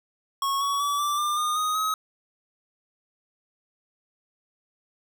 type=tone with pitch steps; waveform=square; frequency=1100 / 1123.1 / 1146.7 / 1170.8 / 1195.4 / 1220.5 / 1246.2 / 1272.4 Hz; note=C#6 / C#6 / D6 / D6 / D6 / D#6 / D#6 / D#6; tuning=-14 / +22 / -42 / -6 / +30 / -34 / +2 / +38 cents; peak=-24 dBFS; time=0.42-1.94 s; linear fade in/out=2 ms; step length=190 ms; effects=none